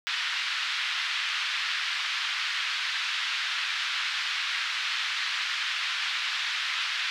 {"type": "band-pass noise", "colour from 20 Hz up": "white", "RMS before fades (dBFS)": -30, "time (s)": [0.07, 7.1], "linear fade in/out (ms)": 0, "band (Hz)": [1300, 3900], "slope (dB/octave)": 24, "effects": []}